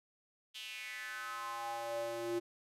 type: tone with high-pass filter sweep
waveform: square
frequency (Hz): 116.54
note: A#2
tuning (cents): 0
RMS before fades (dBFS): -41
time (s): 0.54-2.4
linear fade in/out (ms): 20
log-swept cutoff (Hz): 3200 to 350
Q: 4.7
effects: resampled to 32000 Hz